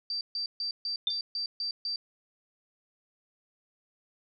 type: tone bursts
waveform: sine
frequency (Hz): 4671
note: D8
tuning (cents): -10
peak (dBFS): -30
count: 8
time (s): 0.1-1.96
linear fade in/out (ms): 2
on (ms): 110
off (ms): 140
type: tone with exponential decay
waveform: sine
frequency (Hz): 3576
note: A7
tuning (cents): +27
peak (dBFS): -22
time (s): 1.07-1.2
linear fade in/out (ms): 2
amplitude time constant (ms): 27
effects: none